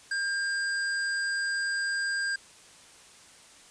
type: tone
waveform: square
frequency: 1602 Hz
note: G6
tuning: 37 cents sharp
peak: -28 dBFS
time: 0.11-2.36 s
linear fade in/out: 5 ms
effects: white hiss -53 dBFS RMS until 3.7 s + resampled to 22050 Hz